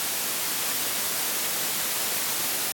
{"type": "noise", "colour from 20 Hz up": "white", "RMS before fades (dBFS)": -27, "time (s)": [0, 2.72], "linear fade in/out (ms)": 0, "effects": ["high-pass 150 Hz 12 dB/octave", "AAC 64 kbps"]}